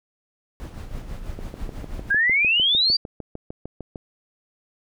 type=noise with tremolo; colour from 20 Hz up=brown; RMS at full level=-31 dBFS; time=0.6-2.11 s; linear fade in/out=0 ms; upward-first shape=sine; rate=6.1 Hz; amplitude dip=55%
type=click train; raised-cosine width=2 ms; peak=-20 dBFS; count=18; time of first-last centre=1.39-3.958 s; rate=6.62 Hz
type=exponential sweep; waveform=sine; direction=up; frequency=1583 to 4786 Hz; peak=-16 dBFS; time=2.1-2.97 s; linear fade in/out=10 ms
effects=none